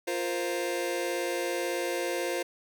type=chord; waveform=sawtooth; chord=F suspended fourth; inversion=none; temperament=just; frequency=349.2 / 465.6 / 523.8 Hz; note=F4 / Bb4 / C5; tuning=0 / -2 / +2 cents; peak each=-28 / -32 / -28 dBFS; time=0.07-2.43 s; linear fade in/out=10 ms; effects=none